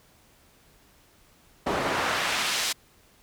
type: noise with band-pass filter sweep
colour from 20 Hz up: pink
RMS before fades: -27 dBFS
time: 1.66-2.73 s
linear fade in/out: 10 ms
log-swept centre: 580 to 5100 Hz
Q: 0.7
effects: pink hiss -59 dBFS RMS until 3.22 s